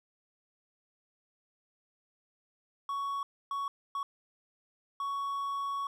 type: tone bursts at uneven times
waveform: triangle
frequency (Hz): 1116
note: C#6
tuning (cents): +11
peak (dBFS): -30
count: 4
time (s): 2.89-3.23 / 3.51-3.68 / 3.95-4.03 / 5-5.87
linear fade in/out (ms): 2
effects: none